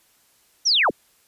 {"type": "linear sweep", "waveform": "sine", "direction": "down", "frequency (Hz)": [6040, 69.3], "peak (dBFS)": -15, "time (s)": [0.65, 0.91], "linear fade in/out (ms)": 20, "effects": ["white hiss -60 dBFS RMS until 1.27 s", "resampled to 32000 Hz"]}